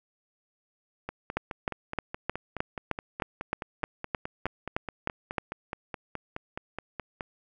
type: two click trains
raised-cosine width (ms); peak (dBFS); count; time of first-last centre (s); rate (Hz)
0.5; -19 / -12; 30 / 14; 1.09-7.208 / 1.37-5.382; 4.74 / 3.24
effects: none